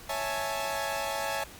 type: chord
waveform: sawtooth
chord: A major seventh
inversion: first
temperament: equal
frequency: 554.4 / 659.3 / 830.6 / 880 Hz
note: C#5 / E5 / G#5 / A5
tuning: 0 / 0 / 0 / 0 cents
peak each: -32 dBFS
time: 0.09-1.44 s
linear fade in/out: 5 ms
effects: pink hiss -48 dBFS RMS until 1.59 s + Opus 48 kbps